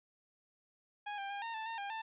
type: tone with pitch steps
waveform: sawtooth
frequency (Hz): 826 / 793 / 806 / 917 / 882 / 911 / 803 / 890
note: G#5 / G5 / G5 / A#5 / A5 / A#5 / G5 / A5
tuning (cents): -10 / +20 / +48 / -29 / +4 / -40 / +41 / +20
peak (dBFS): -35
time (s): 1.06-2.02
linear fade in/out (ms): 10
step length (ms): 120
effects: resampled to 8000 Hz + 12-bit